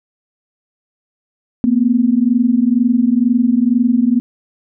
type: tone pair together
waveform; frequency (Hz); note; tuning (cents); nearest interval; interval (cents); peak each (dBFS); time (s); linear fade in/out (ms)
sine; 230.6 / 252.7; A#3 / B3; -19 / +40; major second; 159; -13; 1.64-4.2; 0
effects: none